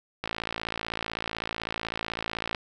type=click train; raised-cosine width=0.3 ms; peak=-14 dBFS; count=130; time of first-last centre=0.24-2.548 s; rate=55.9 Hz; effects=none